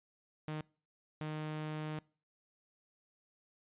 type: tone bursts at uneven times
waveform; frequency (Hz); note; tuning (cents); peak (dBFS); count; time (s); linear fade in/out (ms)
sawtooth; 154; D#3; -17; -34; 2; 0.48-0.61 / 1.21-1.99; 0
effects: noise-tail reverb RT60 0.4 s tail -24 dB re dry + resampled to 8000 Hz